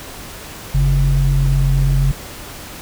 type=tone pair together; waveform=sine; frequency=45.98 / 137.4 Hz; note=F#1 / C#3; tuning=-10 / -15 cents; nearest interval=octave + perfect fifth; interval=1895 cents; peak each=-13 dBFS; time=0.74-2.12 s; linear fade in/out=10 ms; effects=tanh soft clip ceiling -5 dBFS + pink hiss -33 dBFS RMS until 2.81 s